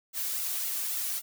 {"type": "noise with flanger", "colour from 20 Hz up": "blue", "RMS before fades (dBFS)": -32, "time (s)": [0.13, 1.22], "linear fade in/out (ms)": 50, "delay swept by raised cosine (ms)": [1.4, 2.7], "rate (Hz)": 3.7, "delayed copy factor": 0.7, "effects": []}